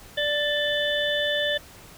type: harmonic tone with a mistuned harmonic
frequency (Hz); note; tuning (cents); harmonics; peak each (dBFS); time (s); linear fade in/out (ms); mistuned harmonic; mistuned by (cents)
587.3; D5; 0; 1 / 3 / 5 / 6; -26 / -27 / -31 / -28; 0.17-1.58; 10; 5; +41
effects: pink hiss -47 dBFS RMS until 1.97 s